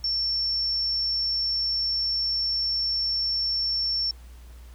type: tone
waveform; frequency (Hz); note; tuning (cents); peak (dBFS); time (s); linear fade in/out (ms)
sine; 5430; F8; -50; -23; 0.04-4.11; 2
effects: added 60 Hz sine -42 dBFS peak until 4.74 s + pink hiss -56 dBFS RMS until 4.74 s